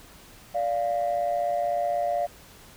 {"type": "tone pair together", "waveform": "sine", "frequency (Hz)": [582.5, 698.5], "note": ["D5", "F5"], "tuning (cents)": [-14, 0], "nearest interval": "minor third", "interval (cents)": 314, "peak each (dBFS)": [-26, -24], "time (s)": [0.54, 2.27], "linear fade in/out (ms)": 20, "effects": ["tanh soft clip ceiling -18 dBFS", "pink hiss -50 dBFS RMS until 2.76 s"]}